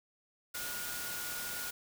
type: tone in noise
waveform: sine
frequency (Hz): 1439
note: F#6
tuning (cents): -49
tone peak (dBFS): -44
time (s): 0.54-1.71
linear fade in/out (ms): 10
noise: white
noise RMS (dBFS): -40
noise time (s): 0.54-1.71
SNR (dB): -7
effects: none